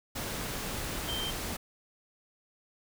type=tone in noise; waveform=sine; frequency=3136 Hz; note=G7; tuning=in tune; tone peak=-34 dBFS; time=1.08-1.31 s; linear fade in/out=10 ms; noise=pink; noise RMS=-36 dBFS; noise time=0.15-1.57 s; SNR=-1 dB; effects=none